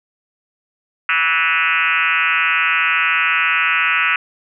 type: tone with frequency modulation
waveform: sine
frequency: 1975.5 Hz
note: B6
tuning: in tune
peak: -13 dBFS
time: 1.09-4.16 s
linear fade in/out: 2 ms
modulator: 167 Hz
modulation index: 4.5
effects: none